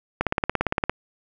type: click train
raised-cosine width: 0.5 ms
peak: -6 dBFS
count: 13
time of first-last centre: 0.21-0.896 s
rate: 17.5 Hz
effects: none